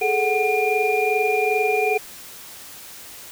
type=tone cluster; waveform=sine; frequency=416.3 / 438.8 / 743 / 2404 Hz; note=G#4 / A4 / F#5 / D7; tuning=+4 / -5 / +7 / +40 cents; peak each=-23 dBFS; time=0.01-1.98 s; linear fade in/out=10 ms; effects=white hiss -40 dBFS RMS until 3.31 s